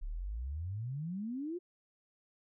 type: exponential sweep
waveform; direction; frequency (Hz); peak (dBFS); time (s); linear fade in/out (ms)
sine; up; 33.12 to 367; -36; 0.01-1.59; 20
effects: none